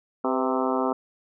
harmonic tone with a mistuned harmonic, 130.81 Hz, C3, in tune, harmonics 2 / 3 / 4 / 5 / 6 / 7 / 8 / 9 / 10, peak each -27 / -29 / -30 / -31 / -32 / -32 / -33 / -34 / -34 dBFS, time 0.24-0.93 s, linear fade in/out 5 ms, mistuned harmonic 4, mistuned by -55 cents, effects none

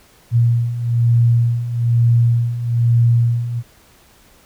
sine beating tone pair, 117.2 / 118.3 Hz, A#2 / A#2, +10 / +26 cents, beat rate 1.1 Hz, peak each -18 / -13 dBFS, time 0.31-3.63 s, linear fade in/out 50 ms, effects pink hiss -50 dBFS RMS until 4.45 s

